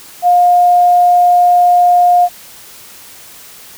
sine tone, 710 Hz, F5, 28 cents sharp, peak -5 dBFS, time 0.22-2.29 s, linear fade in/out 50 ms, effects white hiss -36 dBFS RMS until 3.77 s

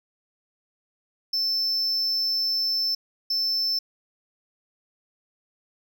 triangle tone bursts at uneven times, 5300 Hz, E8, 9 cents sharp, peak -21 dBFS, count 2, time 1.33-2.95 / 3.3-3.79 s, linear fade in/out 5 ms, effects none

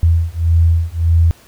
sine beating tone pair, 82.41 / 84.11 Hz, E2 / E2, 0 / +35 cents, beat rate 1.7 Hz, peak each -13 dBFS, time 0.03-1.31 s, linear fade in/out 0 ms, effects pink hiss -46 dBFS RMS until 1.47 s

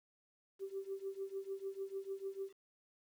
sine tone with tremolo, 389.6 Hz, G4, 11 cents flat, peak -36 dBFS, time 0.59-2.53 s, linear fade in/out 50 ms, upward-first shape triangle, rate 6.7 Hz, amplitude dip 95%, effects tanh soft clip ceiling -32 dBFS + 11-bit

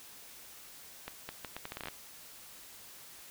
accelerating click train, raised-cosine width 0.3 ms, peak -23 dBFS, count 12, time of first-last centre 1.08-1.885 s, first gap 210 ms, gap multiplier 0.75, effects white hiss -52 dBFS RMS until 3.3 s

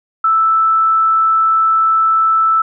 sine tone, 1318.5 Hz, E6, in tune, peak -9 dBFS, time 0.24-2.62 s, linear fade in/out 5 ms, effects none

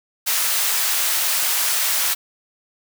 white high-pass noise, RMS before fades -20 dBFS, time 0.26-2.15 s, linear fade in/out 20 ms, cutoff 790 Hz, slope 12 dB/octave, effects none

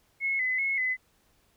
sine tone with vibrato, 2099 Hz, C7, 5 cents sharp, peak -25 dBFS, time 0.2-0.97 s, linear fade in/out 50 ms, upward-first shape square, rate 2.6 Hz, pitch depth 65 cents each way, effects pink hiss -67 dBFS RMS until 1.56 s

